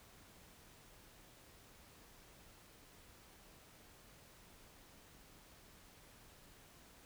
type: silence
effects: pink hiss -62 dBFS RMS until 7.05 s